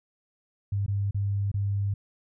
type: tone with dropouts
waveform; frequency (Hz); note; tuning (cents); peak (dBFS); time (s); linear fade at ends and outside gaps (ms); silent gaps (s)
sine; 100; G2; +35; -24; 0.72-1.94; 5; 0.863-0.88 / 1.11-1.145 / 1.516-1.541
effects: none